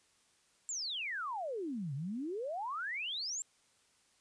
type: exponential two-way sweep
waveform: sine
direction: down then up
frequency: 7640 to 130.1 to 7640 Hz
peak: -36 dBFS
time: 0.69-3.42 s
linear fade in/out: 0 ms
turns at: 1.94 s
effects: white hiss -70 dBFS RMS until 4.2 s + resampled to 22050 Hz